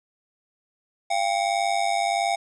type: ring-modulated tone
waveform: square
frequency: 740 Hz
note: F#5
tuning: in tune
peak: -19 dBFS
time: 1.1-2.36 s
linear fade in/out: 10 ms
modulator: 50.7 Hz
effects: resampled to 22050 Hz + 9-bit